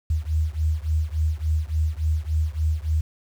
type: beating tone pair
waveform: sine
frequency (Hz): 76.7 / 80.2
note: D#2 / E2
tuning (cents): -24 / -47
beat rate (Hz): 3.5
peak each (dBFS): -23 / -24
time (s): 0.1-3.01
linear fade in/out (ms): 5
effects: 8-bit